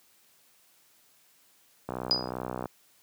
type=click train; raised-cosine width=1 ms; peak=-19 dBFS; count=49; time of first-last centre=1.89-2.657 s; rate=62.6 Hz
type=tone with exponential decay; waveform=sine; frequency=4938 Hz; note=D#8; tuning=14 cents flat; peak=-18 dBFS; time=2.11-2.31 s; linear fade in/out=0 ms; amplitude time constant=43 ms
effects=white hiss -63 dBFS RMS until 3.02 s + high-pass 100 Hz 12 dB/octave